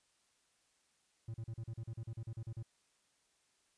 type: tone bursts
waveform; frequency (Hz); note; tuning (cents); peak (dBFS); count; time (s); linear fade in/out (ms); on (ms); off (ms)
triangle; 113.1; A2; +48; -38; 14; 1.28-2.628; 5; 61; 38
effects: white hiss -75 dBFS RMS until 3.77 s + resampled to 22050 Hz